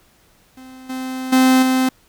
45% pulse tone with level steps, 259 Hz, C4, 17 cents flat, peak -37 / -24 / -10 / -14 dBFS, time 0.57-1.89 s, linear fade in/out 5 ms, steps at 0.89 / 1.32 / 1.62 s, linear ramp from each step 10 ms, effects pink hiss -55 dBFS RMS until 2.08 s

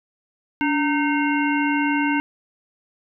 harmonic tone with a mistuned harmonic, 307 Hz, D#4, 23 cents flat, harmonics 1 / 3 / 5 / 7 / 9, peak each -20 / -25 / -27 / -28 / -30 dBFS, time 0.61-2.2 s, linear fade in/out 0 ms, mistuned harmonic 1, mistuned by -110 cents, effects none

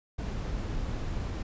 brown noise, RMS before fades -33 dBFS, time 0.18-1.43 s, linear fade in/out 10 ms, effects resampled to 16000 Hz

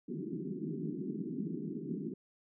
pink band-pass noise, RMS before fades -39 dBFS, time 0.08-2.14 s, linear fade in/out 5 ms, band 150 to 400 Hz, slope 96 dB/octave, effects none

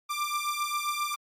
sawtooth beating tone pair, 1181 / 1188.5 Hz, D6 / D6, +9 / +20 cents, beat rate 7.5 Hz, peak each -28 dBFS, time 0.09-1.16 s, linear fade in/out 20 ms, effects AAC 48 kbps

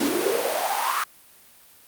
pink noise with high-pass filter sweep, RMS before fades -24 dBFS, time 0-1.04 s, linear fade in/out 5 ms, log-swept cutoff 260 to 1300 Hz, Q 6.2, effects white hiss -52 dBFS RMS until 1.87 s + Opus 48 kbps

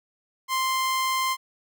sawtooth tone, 1046.5 Hz, C6, in tune, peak -19 dBFS, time 0.48-1.37 s, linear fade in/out 50 ms, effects none

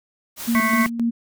white noise, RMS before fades -32 dBFS, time 0.36-0.9 s, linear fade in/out 50 ms
sine tone with tremolo, 233.1 Hz, A#3, in tune, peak -17 dBFS, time 0.47-1.11 s, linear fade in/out 20 ms, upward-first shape square, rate 3.8 Hz, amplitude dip 60%
harmonic tone, 220 Hz, A3, in tune, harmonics 1 / 3 / 5 / 7 / 9 / 10, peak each -25 / -31 / -22 / -30 / -23 / -27 dBFS, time 0.55-0.86 s, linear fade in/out 0 ms
effects none

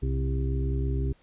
harmonic tone with a mistuned harmonic, 66 Hz, C2, 16 cents sharp, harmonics 1 / 2 / 4 / 5 / 6, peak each -26 / -30 / -37 / -41 / -37 dBFS, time 0.02-1.13 s, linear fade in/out 10 ms, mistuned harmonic 1, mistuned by -65 cents, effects pink hiss -63 dBFS RMS until 1.22 s + resampled to 8000 Hz

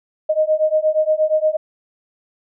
sine beating tone pair, 617 / 625.5 Hz, D#5 / D#5, -15 / +9 cents, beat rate 8.5 Hz, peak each -17 dBFS, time 0.29-1.57 s, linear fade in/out 10 ms, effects none

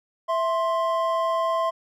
triangle tone pair together, 659.3 / 1050.8 Hz, E5 / C6, 0 / +7 cents, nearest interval minor sixth, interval 807 cents, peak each -22 dBFS, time 0.28-1.71 s, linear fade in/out 20 ms, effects none

